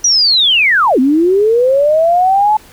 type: linear two-way sweep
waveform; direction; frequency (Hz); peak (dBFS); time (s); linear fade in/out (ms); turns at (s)
sine; down then up; 5920 to 246.9 to 868; -7; 0.04-2.57; 5; 0.99
effects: pink hiss -41 dBFS RMS until 2.72 s